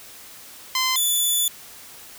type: tone pair in turn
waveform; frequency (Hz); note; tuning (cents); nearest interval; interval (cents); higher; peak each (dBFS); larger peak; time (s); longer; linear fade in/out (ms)
10% pulse; 1034 / 3478; C6 / A7; -21 / -21; octave + major sixth; 2100; second; -11; neither; 0.75-0.96 / 0.96-1.48; second; 2
effects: white hiss -43 dBFS RMS until 2.18 s